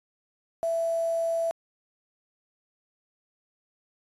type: tone with quantisation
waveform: sine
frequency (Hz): 664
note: E5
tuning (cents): +12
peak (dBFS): -24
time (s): 0.63-1.51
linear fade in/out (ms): 0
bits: 7
effects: resampled to 24000 Hz